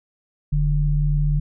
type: tone pair together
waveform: sine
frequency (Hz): 41.45 / 147.7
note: E1 / D3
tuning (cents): +10 / +10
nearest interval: octave + minor seventh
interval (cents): 2200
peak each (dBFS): -19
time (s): 0.52-1.4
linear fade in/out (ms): 10
effects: none